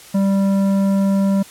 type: tone with tanh clipping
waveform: sine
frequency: 196 Hz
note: G3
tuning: in tune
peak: -15 dBFS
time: 0.14-1.43 s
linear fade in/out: 10 ms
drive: 11 dB
effects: white hiss -41 dBFS RMS until 1.5 s + low-pass 12000 Hz 12 dB/octave